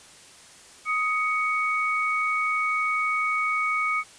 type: tone pair together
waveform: sine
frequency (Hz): 1252.7 / 2232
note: D#6 / C#7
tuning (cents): +11 / +11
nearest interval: minor seventh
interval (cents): 1000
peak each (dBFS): -25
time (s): 0.85-4.04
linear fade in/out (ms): 50
effects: white hiss -49 dBFS RMS until 4.18 s + resampled to 22050 Hz